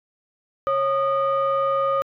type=tone pair together; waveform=sine; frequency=547.5 / 1229 Hz; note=C#5 / D#6; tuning=-22 / -22 cents; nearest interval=octave + major second; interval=1400 cents; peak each=-20 dBFS; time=0.67-2.02 s; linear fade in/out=0 ms; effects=tanh soft clip ceiling -14 dBFS